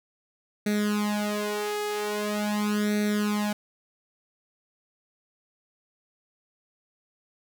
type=tone with flanger; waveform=sawtooth; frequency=208.7 Hz; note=G#3; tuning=9 cents sharp; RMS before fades=-27 dBFS; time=0.66-3.53 s; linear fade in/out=5 ms; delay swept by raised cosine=0.49 to 2.39 ms; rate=0.43 Hz; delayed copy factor=+0.95; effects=none